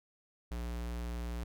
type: tone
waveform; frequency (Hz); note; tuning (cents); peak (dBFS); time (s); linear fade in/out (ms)
square; 59.1; A#1; +24; -37; 0.51-1.44; 5
effects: none